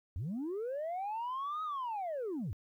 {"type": "linear two-way sweep", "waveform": "sine", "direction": "up then down", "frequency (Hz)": [73.42, 1276, 73.42], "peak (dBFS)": -33, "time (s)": [0.16, 2.53], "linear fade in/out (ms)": 0, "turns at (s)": 1.63, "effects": ["tanh soft clip ceiling -33 dBFS", "12-bit"]}